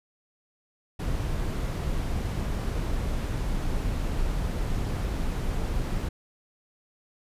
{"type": "noise", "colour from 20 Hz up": "brown", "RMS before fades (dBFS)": -28, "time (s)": [0.99, 6.09], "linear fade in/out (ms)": 10, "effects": ["resampled to 32000 Hz"]}